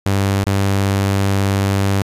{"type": "tone with dropouts", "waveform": "sawtooth", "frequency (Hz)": 98.4, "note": "G2", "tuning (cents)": 7, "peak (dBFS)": -10, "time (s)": [0.06, 2.02], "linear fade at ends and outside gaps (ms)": 0, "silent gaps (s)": [0.44, 0.466], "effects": ["resampled to 32000 Hz", "8-bit"]}